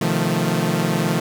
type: chord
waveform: sawtooth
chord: F dominant seventh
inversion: second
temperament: equal with one note detuned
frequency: 128.12 / 155.56 / 174.61 / 220 Hz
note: C3 / Eb3 / F3 / A3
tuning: -36 / 0 / 0 / 0 cents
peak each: -23 / -19 / -18 / -20 dBFS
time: 0.01-1.2 s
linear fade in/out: 5 ms
effects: none